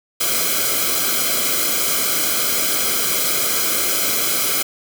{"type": "noise with comb filter", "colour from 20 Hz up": "white", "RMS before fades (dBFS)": -19, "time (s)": [0.2, 4.63], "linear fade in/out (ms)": 10, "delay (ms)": 1.1, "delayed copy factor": -0.9, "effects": []}